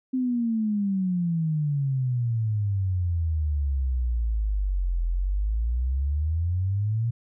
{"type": "exponential two-way sweep", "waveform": "sine", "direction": "down then up", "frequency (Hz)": [261.6, 42, 118.8], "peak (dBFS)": -22, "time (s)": [0.13, 7.11], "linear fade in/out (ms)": 10, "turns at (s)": 5.04, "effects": []}